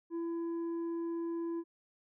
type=tone with tanh clipping; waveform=triangle; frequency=335.5 Hz; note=E4; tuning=31 cents sharp; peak=-35 dBFS; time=0.1-1.64 s; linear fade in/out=50 ms; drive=9 dB; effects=none